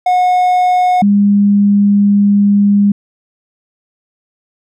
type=tone pair in turn; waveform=triangle / sine; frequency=727 / 202.7 Hz; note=F#5 / G#3; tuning=-31 / -42 cents; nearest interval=octave + minor seventh; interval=2211 cents; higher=first; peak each=-6 dBFS; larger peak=neither; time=0.06-1.02 / 1.02-2.92 s; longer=second; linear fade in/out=5 ms; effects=none